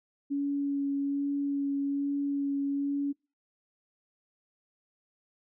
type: tone with vibrato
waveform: sine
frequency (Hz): 281.2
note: C#4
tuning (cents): +25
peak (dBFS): -27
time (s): 0.3-3.13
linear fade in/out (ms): 20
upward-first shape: sine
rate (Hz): 1.2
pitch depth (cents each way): 11
effects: noise-tail reverb RT60 0.3 s tail -26 dB re dry